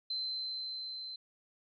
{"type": "tone with level ramp", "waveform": "sine", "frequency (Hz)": 4083, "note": "C8", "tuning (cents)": -43, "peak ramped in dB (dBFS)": [-33, -41], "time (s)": [0.1, 1.16], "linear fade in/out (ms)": 5, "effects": []}